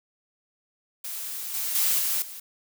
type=noise with level steps; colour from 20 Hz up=blue; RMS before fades=-34 / -29 / -23 / -26 / -40 dBFS; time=1.04-2.4 s; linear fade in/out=5 ms; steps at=1.54 / 1.75 / 1.99 / 2.22 s; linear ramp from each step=2 ms; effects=none